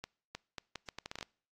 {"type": "accelerating click train", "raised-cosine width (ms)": 0.2, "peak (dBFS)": -23, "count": 12, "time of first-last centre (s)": [0.04, 1.228], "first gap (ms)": 310, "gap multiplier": 0.75, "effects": ["noise-tail reverb RT60 0.5 s tail -26 dB re dry", "AAC 48 kbps"]}